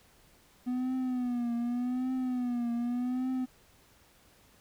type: tone with vibrato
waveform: triangle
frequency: 246.9 Hz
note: B3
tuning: in tune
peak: -27 dBFS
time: 0.66-3.46 s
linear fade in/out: 20 ms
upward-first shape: triangle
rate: 0.85 Hz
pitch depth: 89 cents each way
effects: pink hiss -62 dBFS RMS until 4.6 s